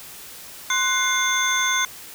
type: tone cluster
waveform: sine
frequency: 1044 / 1491 / 2111 / 3497 / 6330 Hz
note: C6 / F#6 / C7 / A7 / G8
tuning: -4 / +13 / +15 / -11 / +16 cents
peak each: -25 dBFS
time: 0.7-1.85 s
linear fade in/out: 2 ms
effects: white hiss -40 dBFS RMS until 2.14 s